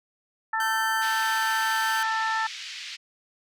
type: harmonic tone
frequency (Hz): 443.5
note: A4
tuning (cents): +14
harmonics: 2 / 3 / 4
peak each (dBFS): -27 / -30 / -28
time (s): 0.53-2.47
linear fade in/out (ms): 5
type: tone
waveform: sawtooth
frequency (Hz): 1550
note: G6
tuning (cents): -20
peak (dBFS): -25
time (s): 0.6-2.03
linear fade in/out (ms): 2
type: band-pass noise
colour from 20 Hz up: pink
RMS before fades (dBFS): -38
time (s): 1.01-2.97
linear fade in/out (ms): 20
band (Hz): 2100 to 5500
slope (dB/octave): 24
effects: none